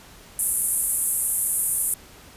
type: band-pass noise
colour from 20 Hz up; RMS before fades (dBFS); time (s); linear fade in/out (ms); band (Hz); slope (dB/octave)
pink; -24; 0.39-1.94; 2; 8900 to 12000; 48
effects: pink hiss -47 dBFS RMS until 2.36 s + resampled to 32000 Hz